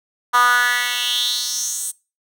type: tone with high-pass filter sweep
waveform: 10% pulse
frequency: 244.6 Hz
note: B3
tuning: 16 cents flat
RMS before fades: -19 dBFS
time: 0.33-1.92 s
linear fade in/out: 20 ms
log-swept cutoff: 1100 to 8800 Hz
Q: 4.2
effects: noise-tail reverb RT60 0.3 s tail -24 dB re dry